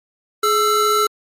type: tone pair together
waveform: square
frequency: 420.2 / 1334 Hz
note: G#4 / E6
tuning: +20 / +20 cents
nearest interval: octave + minor sixth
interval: 2000 cents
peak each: -19 / -16 dBFS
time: 0.43-1.07 s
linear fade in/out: 5 ms
effects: MP3 64 kbps